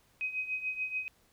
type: tone with tremolo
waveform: sine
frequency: 2520 Hz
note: D#7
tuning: 21 cents sharp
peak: -29 dBFS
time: 0.21-1.08 s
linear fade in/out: 0 ms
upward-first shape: triangle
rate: 6.9 Hz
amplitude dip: 80%
effects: pink hiss -67 dBFS RMS until 1.32 s